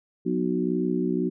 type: harmonic tone with a mistuned harmonic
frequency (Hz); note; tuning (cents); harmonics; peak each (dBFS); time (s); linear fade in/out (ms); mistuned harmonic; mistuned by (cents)
61.74; B1; 0; 3 / 4 / 5 / 6; -28 / -28 / -28 / -28; 0.25-1.3; 20; 3; -43
effects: none